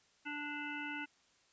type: harmonic tone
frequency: 293.7 Hz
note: D4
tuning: in tune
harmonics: 1 / 3 / 5 / 7 / 9 / 10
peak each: -45 / -48 / -44 / -47 / -46 / -55 dBFS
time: 0.25-1.06 s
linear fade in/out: 20 ms
effects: white hiss -70 dBFS RMS until 1.52 s + resampled to 16000 Hz

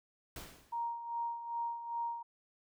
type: noise with exponential decay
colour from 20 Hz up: pink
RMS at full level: -44 dBFS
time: 0.36-0.92 s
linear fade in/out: 2 ms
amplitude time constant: 120 ms
type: tone with tremolo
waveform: sine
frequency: 936 Hz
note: A#5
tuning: 7 cents sharp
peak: -33 dBFS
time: 0.72-2.23 s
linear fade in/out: 10 ms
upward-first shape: sine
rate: 2.5 Hz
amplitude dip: 65%
effects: none

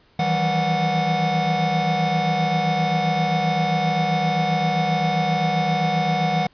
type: tone cluster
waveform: square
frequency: 159.8 / 167.4 / 192.3 / 732 Hz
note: D#3 / E3 / G3 / F#5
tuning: +47 / +27 / -33 / -19 cents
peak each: -25 / -28 / -28 / -22 dBFS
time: 0.19-6.47 s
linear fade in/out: 5 ms
effects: pink hiss -57 dBFS RMS until 6.53 s + resampled to 11025 Hz

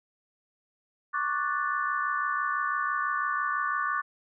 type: chord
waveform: sine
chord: D major seventh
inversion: third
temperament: equal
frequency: 1108.7 / 1174.7 / 1480 / 1760 Hz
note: C#6 / D6 / F#6 / A6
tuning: 0 / 0 / 0 / 0 cents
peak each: -32 / -30 / -32 / -34 dBFS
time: 1.13-4.02 s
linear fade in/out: 20 ms
effects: none

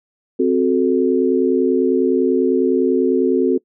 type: chord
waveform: sine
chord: F# diminished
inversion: second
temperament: equal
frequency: 261.6 / 370 / 440 Hz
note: C4 / F#4 / A4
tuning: 0 / 0 / 0 cents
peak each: -17 / -16 / -18 dBFS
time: 0.39-3.58 s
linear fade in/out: 10 ms
effects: noise-tail reverb RT60 0.1 s tail -22 dB re dry

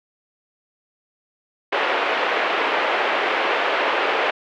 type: band-pass noise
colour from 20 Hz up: pink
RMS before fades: -21 dBFS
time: 1.72-4.31 s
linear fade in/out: 10 ms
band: 420 to 2900 Hz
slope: 24 dB/octave
effects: none

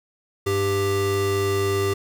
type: tone pair together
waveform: square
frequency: 99.1 / 394.2 Hz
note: G2 / G4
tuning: +19 / +10 cents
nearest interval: 2 octaves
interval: 2391 cents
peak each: -26 / -22 dBFS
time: 0.46-1.94 s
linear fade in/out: 10 ms
effects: none

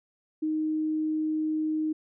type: tone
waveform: sine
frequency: 311.1 Hz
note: D#4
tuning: in tune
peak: -25 dBFS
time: 0.42-1.93 s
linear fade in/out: 10 ms
effects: none

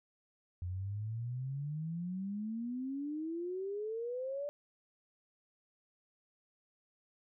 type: exponential sweep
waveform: sine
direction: up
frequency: 87.31 to 587.3 Hz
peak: -36 dBFS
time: 0.62-4.49 s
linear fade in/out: 0 ms
effects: none

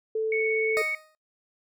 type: tone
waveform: sine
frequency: 440 Hz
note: A4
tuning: in tune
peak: -24 dBFS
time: 0.15-0.82 s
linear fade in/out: 5 ms
type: tone with vibrato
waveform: sine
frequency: 2217 Hz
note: C#7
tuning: in tune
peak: -26 dBFS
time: 0.32-0.95 s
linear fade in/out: 2 ms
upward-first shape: sine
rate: 17 Hz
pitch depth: 8 cents each way
type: tone with exponential decay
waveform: 20% pulse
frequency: 622.3 Hz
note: D#5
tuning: in tune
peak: -20 dBFS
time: 0.77-1.15 s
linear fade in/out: 0 ms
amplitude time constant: 82 ms
effects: noise-tail reverb RT60 0.2 s tail -26 dB re dry

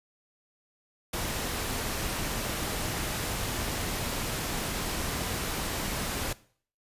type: noise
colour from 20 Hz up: pink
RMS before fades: -32 dBFS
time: 1.13-6.33 s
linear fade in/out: 5 ms
effects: noise-tail reverb RT60 0.5 s tail -19 dB re dry + resampled to 32000 Hz

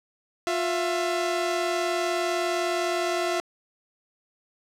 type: tone pair together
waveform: sawtooth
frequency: 354.4 / 669 Hz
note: F4 / E5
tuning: +25 / +25 cents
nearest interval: major seventh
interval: 1100 cents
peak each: -23 dBFS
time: 0.47-3.4 s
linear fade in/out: 0 ms
effects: low-pass 8000 Hz 12 dB/octave + 9-bit

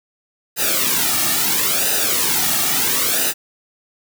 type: noise with flanger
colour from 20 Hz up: white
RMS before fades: -18 dBFS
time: 0.56-3.34 s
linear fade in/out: 50 ms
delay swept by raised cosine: 0.9 to 2 ms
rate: 0.74 Hz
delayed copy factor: -0.75
effects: none

